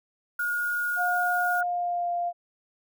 sine tone, 1437 Hz, F6, 49 cents sharp, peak -25 dBFS, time 0.39-1.63 s, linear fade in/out 5 ms
violet noise, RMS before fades -42 dBFS, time 0.39-1.61 s, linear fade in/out 5 ms
sine tone with pitch glide, 714 to 697.7 Hz, F5 to F5, +38 to -2 cents, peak -25 dBFS, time 0.96-2.33 s, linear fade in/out 50 ms, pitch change -40 cents, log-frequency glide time 1.43-2.1 s
effects none

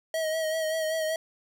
square tone with vibrato, 636 Hz, D#5, 38 cents sharp, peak -27 dBFS, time 0.14-1.16 s, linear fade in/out 2 ms, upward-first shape sine, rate 5.2 Hz, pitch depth 34 cents each way, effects none

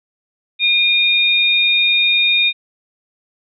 sine tone pair together, 2428 / 3696 Hz, D#7 / A#7, -43 / -16 cents, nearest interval perfect fifth, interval 727 cents, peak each -14 dBFS, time 0.59-2.53 s, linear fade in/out 50 ms, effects none

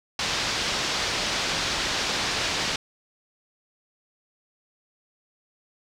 white low-pass noise, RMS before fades -27 dBFS, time 0.19-2.76 s, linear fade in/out 2 ms, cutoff 5500 Hz, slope 24 dB/octave, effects none

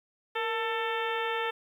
harmonic tone with a mistuned harmonic, 444.6 Hz, A4, 18 cents sharp, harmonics 1 / 2 / 3 / 4 / 5 / 6 / 7 / 8, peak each -33 / -34 / -36 / -36 / -40 / -40 / -42 / -44 dBFS, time 0.35-1.51 s, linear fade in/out 10 ms, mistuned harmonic 1, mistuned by +73 cents, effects 10-bit

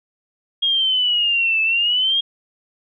sine exponential two-way sweep, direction down then up, 3270 to 2614 to 3270 Hz, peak -15 dBFS, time 0.62-2.21 s, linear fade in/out 10 ms, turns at 1.62 s, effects none

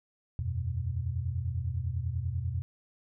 sine chord, E suspended second, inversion none, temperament equal, 82.41 / 92.5 / 123.47 Hz, E2 / F#2 / B2, 0 / 0 / 0 cents, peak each -34 dBFS, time 0.39-2.62 s, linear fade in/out 0 ms, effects none

